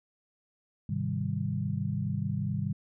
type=chord; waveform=sine; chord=Ab major seventh; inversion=none; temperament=equal; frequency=103.83 / 130.81 / 155.56 / 196 Hz; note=Ab2 / C3 / Eb3 / G3; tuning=0 / 0 / 0 / 0 cents; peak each=-34 dBFS; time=0.89-2.73 s; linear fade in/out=5 ms; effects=none